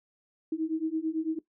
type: beating tone pair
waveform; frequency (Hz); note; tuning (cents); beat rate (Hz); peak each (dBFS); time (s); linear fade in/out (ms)
sine; 314.1 / 323.1; D#4 / E4; +16 / -35; 9; -31 / -30; 0.52-1.39; 5
effects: noise-tail reverb RT60 0.1 s tail -17 dB re dry